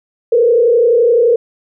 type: tone with frequency modulation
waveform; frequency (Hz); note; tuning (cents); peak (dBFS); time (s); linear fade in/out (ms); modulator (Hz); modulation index
sine; 471.5; A#4; +20; -7; 0.32-1.36; 5; 31.7; 0.92
effects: none

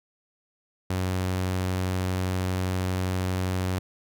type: tone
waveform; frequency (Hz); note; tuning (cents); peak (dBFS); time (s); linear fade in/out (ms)
sawtooth; 92.5; F#2; 0; -21; 0.9-3.79; 5
effects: none

